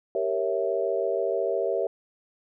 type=chord; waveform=sine; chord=G diminished seventh; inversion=none; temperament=equal with one note detuned; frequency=392 / 466.2 / 552.4 / 659.3 Hz; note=G4 / Bb4 / Db5 / Fb5; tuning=0 / 0 / -6 / 0 cents; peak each=-29 dBFS; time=0.15-1.87 s; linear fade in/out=2 ms; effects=none